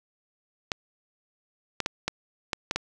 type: clicks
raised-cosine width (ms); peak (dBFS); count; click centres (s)
0.2; -9; 7; 0.718 / 1.803 / 1.861 / 2.08 / 2.532 / 2.711 / 2.76
effects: none